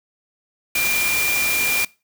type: tone in noise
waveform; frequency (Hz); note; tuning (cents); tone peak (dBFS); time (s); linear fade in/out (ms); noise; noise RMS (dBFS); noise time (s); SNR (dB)
sine; 2391; D7; +30; -20; 0.75-1.85; 5; white; -23; 0.75-1.85; 0
effects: noise-tail reverb RT60 0.3 s tail -22 dB re dry